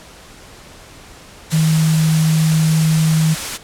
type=tone in noise; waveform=sine; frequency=158.3 Hz; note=D#3; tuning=30 cents sharp; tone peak=-11 dBFS; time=1.52-3.35 s; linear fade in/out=20 ms; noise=white; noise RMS=-24 dBFS; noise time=1.5-3.58 s; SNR=+10 dB; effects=pink hiss -40 dBFS RMS until 3.63 s + low-pass 10000 Hz 12 dB/octave